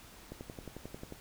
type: click train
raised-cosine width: 2 ms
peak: -29 dBFS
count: 10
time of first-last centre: 0.32-1.124 s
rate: 11.2 Hz
effects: pink hiss -54 dBFS RMS until 1.2 s